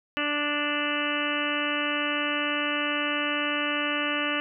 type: harmonic tone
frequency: 293.7 Hz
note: D4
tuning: in tune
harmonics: 1 / 2 / 3 / 4 / 5 / 6 / 7 / 8 / 9 / 10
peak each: -32 / -34 / -42 / -33 / -34 / -34 / -36 / -39 / -32 / -33 dBFS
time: 0.17-4.4 s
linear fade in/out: 0 ms
effects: none